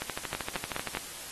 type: two click trains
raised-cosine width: 0.3 ms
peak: -15 / -16 dBFS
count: 4 / 13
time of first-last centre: 0.35-0.971 / 0.02-0.95 s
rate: 4.83 / 12.9 Hz
effects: white hiss -42 dBFS RMS until 1.31 s + AAC 32 kbps